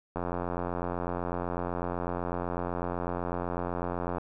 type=click train; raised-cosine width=1 ms; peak=-18 dBFS; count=355; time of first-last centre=0.16-4.183 s; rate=88 Hz; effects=none